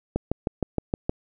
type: click train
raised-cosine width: 2 ms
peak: -10 dBFS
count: 7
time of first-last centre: 0.16-1.095 s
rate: 6.42 Hz
effects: none